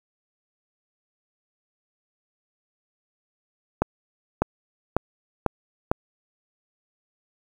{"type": "accelerating click train", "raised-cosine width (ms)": 1, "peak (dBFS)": -5, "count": 5, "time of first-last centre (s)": [3.82, 5.915], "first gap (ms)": 600, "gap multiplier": 0.91, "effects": ["7-bit"]}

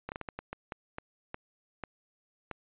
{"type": "slowing click train", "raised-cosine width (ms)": 0.5, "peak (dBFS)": -22, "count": 12, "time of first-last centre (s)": [0.09, 2.513], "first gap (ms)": 29, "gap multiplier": 1.37, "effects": ["resampled to 8000 Hz"]}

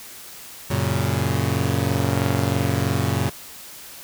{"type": "chord", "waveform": "sawtooth", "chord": "F# major", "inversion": "none", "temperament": "equal with one note detuned", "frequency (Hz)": [92.5, 115.54, 138.59], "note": ["F#2", "A#2", "C#3"], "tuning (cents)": [0, -15, 0], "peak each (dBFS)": -20, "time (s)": [0.7, 3.3], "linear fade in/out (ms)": 10, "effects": ["white hiss -40 dBFS RMS until 4.03 s"]}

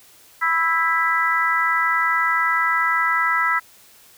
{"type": "harmonic tone with a mistuned harmonic", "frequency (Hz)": 329.6, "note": "E4", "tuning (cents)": 0, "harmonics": [3, 4, 5, 6], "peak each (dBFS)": [-25, -20, -25, -21], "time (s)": [0.41, 3.6], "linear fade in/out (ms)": 20, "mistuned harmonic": 5, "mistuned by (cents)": -15, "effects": ["white hiss -50 dBFS RMS until 4.17 s"]}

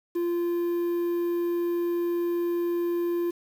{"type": "tone with quantisation", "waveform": "triangle", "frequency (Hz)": 345.7, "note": "F4", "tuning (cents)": -18, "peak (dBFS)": -22, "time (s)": [0.15, 3.31], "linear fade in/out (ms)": 10, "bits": 8, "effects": []}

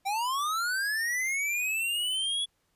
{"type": "linear sweep", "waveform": "square", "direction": "up", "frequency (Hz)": [761, 3400], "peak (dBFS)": -28, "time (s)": [0.05, 2.46], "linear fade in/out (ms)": 20, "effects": ["pink hiss -73 dBFS RMS until 2.75 s", "resampled to 32000 Hz"]}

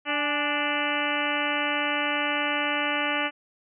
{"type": "harmonic tone with a mistuned harmonic", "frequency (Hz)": 293.7, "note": "D4", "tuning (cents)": 0, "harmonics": [1, 2, 3, 4, 5, 6, 7, 8, 9, 10], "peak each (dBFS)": [-33, -33, -33, -33, -33, -33, -33, -33, -33, -33], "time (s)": [0.05, 3.31], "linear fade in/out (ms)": 50, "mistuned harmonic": 3, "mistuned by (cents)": -58, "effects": []}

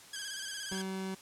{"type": "tone with vibrato", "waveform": "10% pulse", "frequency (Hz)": 1608, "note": "G6", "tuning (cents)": 44, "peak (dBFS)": -29, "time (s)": [0.13, 0.82], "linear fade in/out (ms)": 5, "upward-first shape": "square", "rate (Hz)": 17, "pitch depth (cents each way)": 52}
{"type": "tone", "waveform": "30% pulse", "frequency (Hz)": 190.3, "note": "F#3", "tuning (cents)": 49, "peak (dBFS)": -33, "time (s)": [0.71, 1.15], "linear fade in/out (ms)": 10}
{"type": "click", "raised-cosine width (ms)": 2, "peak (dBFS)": -34, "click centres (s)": 0.723}
{"effects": ["white hiss -54 dBFS RMS until 1.21 s", "low-pass 10000 Hz 12 dB/octave"]}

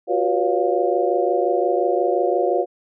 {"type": "tone cluster", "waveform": "sine", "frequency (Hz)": [353.2, 378.9, 489.5, 563, 706], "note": ["F4", "F#4", "B4", "C#5", "F5"], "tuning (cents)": [20, 41, -15, 27, 19], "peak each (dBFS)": -23, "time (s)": [0.07, 2.66], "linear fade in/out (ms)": 50, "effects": []}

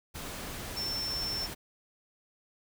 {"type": "tone in noise", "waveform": "sine", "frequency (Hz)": 5390, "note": "E8", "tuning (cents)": 38, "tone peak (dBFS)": -32, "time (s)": [0.76, 1.47], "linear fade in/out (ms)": 20, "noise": "pink", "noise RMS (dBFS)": -40, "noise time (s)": [0.14, 1.55], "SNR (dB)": 5, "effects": []}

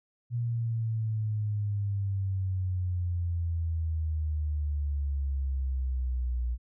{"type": "exponential sweep", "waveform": "sine", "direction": "down", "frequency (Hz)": [120, 59.6], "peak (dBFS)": -27, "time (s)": [0.3, 6.58], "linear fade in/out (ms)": 50, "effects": []}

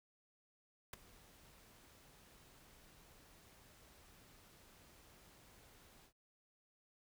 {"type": "noise with ADSR envelope", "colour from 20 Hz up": "pink", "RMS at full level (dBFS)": -44, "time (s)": [0.93, 6.13], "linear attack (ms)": 4, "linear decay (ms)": 11, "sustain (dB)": -20, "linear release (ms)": 89, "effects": []}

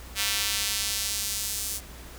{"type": "tone with high-pass filter sweep", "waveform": "square", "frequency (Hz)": 103.83, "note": "G#2", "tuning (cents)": 0, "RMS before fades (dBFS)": -29, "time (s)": [0.15, 1.81], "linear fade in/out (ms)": 50, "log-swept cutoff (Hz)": [2700, 7700], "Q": 0.83, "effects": ["added 60 Hz sine -44 dBFS peak until 2.18 s", "pink hiss -46 dBFS RMS until 2.18 s"]}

